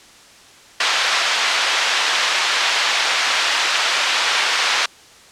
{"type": "band-pass noise", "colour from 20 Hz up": "white", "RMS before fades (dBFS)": -18, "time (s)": [0.8, 4.86], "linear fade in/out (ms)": 5, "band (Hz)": [840, 3900], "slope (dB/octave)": 12, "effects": ["white hiss -45 dBFS RMS until 5.31 s", "low-pass 7000 Hz 12 dB/octave"]}